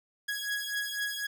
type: beating tone pair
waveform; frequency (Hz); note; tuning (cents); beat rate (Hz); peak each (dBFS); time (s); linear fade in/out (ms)
sawtooth; 1661.2 / 1665.2; G#6 / G#6; 0 / +4; 4; -31; 0.28-1.27; 10
effects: none